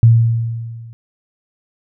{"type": "tone with level ramp", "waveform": "sine", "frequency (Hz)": 115.2, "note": "A#2", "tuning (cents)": -20, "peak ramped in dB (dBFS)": [-3, -33], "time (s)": [0.03, 0.93], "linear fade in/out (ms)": 0, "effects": []}